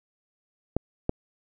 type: clicks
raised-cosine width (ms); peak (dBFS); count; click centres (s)
2; -10 / -10; 2; 0.766 / 1.094
effects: none